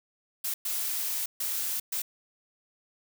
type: noise bursts at uneven times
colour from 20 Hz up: blue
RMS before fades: -31 dBFS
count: 4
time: 0.44-0.54 / 0.65-1.26 / 1.4-1.8 / 1.92-2.02 s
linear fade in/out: 5 ms
effects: none